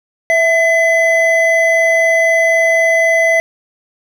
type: tone pair together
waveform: triangle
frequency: 658.7 / 2020 Hz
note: E5 / B6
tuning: -1 / +39 cents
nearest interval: octave + perfect fifth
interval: 1940 cents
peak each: -10 dBFS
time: 0.3-3.4 s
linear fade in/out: 0 ms
effects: none